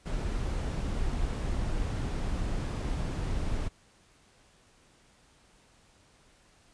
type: noise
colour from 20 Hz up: brown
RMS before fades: -31 dBFS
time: 0.05-3.69 s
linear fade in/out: 20 ms
effects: pink hiss -62 dBFS RMS until 6.73 s + resampled to 22050 Hz